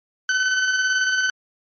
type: tone with tremolo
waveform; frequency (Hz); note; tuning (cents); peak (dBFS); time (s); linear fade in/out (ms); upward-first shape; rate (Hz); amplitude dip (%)
40% pulse; 1517; F#6; +43; -16; 0.29-1.3; 2; square; 18; 30
effects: MP3 32 kbps